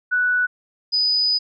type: tone pair in turn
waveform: sine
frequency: 1480 / 4978 Hz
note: F#6 / D#8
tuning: 0 / 0 cents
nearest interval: octave + major sixth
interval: 2100 cents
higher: second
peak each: -16 / -16 dBFS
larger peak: neither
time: 0.11-0.47 / 0.92-1.39 s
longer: second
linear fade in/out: 20 ms
effects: none

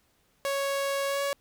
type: tone with pitch glide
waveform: sawtooth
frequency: 554.4 to 561.2 Hz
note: C#5 to C#5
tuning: 0 to +21 cents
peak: -23 dBFS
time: 0.45-1.33 s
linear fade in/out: 0 ms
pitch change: +21 cents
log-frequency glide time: 1.07-1.22 s
effects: pink hiss -68 dBFS RMS until 1.4 s

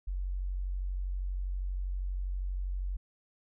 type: tone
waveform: sine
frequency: 46.25 Hz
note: F#1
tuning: in tune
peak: -31 dBFS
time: 0.07-2.97 s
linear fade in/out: 10 ms
effects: none

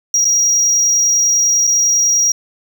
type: tone with dropouts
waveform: triangle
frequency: 5710 Hz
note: F8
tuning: 37 cents sharp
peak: -9 dBFS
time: 0.14-2.32 s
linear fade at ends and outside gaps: 2 ms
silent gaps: 0.246-0.252 / 1.67-1.674 s
effects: none

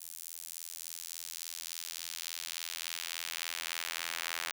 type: tone with high-pass filter sweep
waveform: sawtooth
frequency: 83.5 Hz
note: E2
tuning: 23 cents sharp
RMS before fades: -41 dBFS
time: 0-4.52 s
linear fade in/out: 10 ms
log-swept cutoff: 9100 to 1700 Hz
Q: 0.89
effects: none

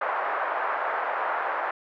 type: band-pass noise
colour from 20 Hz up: pink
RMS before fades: -28 dBFS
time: 0.01-1.71 s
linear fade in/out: 5 ms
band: 630 to 1600 Hz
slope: 24 dB/octave
effects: none

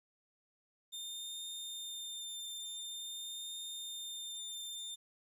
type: tone with vibrato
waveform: sawtooth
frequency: 3617 Hz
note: A7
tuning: 47 cents sharp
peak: -39 dBFS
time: 0.92-4.96 s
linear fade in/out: 20 ms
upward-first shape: triangle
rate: 0.47 Hz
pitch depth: 13 cents each way
effects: resampled to 32000 Hz + 12-bit

